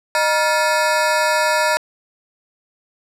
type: ring-modulated tone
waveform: 25% pulse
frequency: 784 Hz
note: G5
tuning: in tune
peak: -8 dBFS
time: 0.15-1.77 s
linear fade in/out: 0 ms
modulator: 170 Hz
effects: low-pass 11000 Hz 12 dB/octave